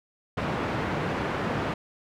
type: band-pass noise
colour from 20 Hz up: pink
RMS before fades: -29 dBFS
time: 0.37-1.74 s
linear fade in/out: 5 ms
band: 110 to 1800 Hz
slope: 12 dB/octave
effects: none